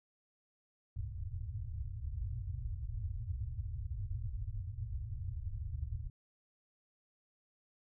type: low-pass noise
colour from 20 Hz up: white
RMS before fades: -40 dBFS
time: 0.96-6.1 s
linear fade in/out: 2 ms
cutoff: 120 Hz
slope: 96 dB/octave
effects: none